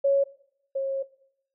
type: tone pair in turn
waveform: sine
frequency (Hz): 554.4 / 541.7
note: C#5 / C#5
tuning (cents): 0 / -40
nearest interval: unison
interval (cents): 40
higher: first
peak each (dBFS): -18 / -24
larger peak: first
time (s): 0.04-0.24 / 0.75-1.03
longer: second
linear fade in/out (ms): 10
effects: noise-tail reverb RT60 0.7 s tail -19 dB re dry